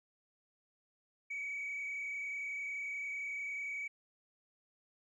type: tone with frequency modulation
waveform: sine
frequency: 2268 Hz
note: C#7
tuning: 39 cents sharp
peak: -36 dBFS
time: 1.3-3.88 s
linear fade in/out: 10 ms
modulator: 31.2 Hz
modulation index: 1.5
effects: tanh soft clip ceiling -35 dBFS + 13-bit